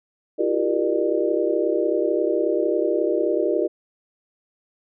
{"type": "tone cluster", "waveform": "sine", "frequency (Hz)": [330.3, 361.4, 397.8, 470.3, 600], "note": ["E4", "F#4", "G4", "A#4", "D5"], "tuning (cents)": [4, -41, 25, 15, 37], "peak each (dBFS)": -25, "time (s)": [0.38, 3.68], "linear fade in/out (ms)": 20, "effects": []}